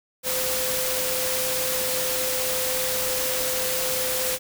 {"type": "tone in noise", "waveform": "sine", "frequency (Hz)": 513, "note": "C5", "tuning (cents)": -34, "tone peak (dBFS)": -29, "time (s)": [0.23, 4.39], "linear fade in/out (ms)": 50, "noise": "white", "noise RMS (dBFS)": -26, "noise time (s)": [0.23, 4.39], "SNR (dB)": -6, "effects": []}